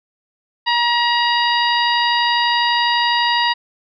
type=harmonic tone; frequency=952 Hz; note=A#5; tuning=36 cents sharp; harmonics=1 / 2 / 3 / 4 / 5; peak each=-17 / -20 / -22 / -23 / -24 dBFS; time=0.66-3.54 s; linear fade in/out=20 ms; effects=none